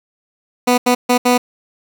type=tone bursts at uneven times; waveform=15% pulse; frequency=246.9 Hz; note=B3; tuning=in tune; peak=-4 dBFS; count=4; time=0.67-0.78 / 0.86-0.95 / 1.09-1.18 / 1.25-1.38 s; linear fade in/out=10 ms; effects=none